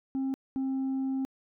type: tone pair in turn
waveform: sine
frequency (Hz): 267.3 / 266.2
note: C4 / C4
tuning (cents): +37 / +30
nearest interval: unison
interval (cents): 7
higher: first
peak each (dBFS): -25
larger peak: neither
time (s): 0.15-0.34 / 0.56-1.25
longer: second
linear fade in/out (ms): 0
effects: tanh soft clip ceiling -27 dBFS